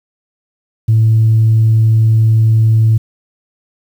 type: tone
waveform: sine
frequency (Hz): 111.1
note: A2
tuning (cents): +17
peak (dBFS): -5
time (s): 0.88-2.98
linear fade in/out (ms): 10
effects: tanh soft clip ceiling -3 dBFS + 7-bit